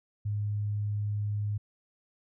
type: tone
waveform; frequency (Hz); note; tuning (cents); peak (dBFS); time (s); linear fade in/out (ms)
sine; 103.83; G#2; 0; -28; 0.25-1.58; 10
effects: none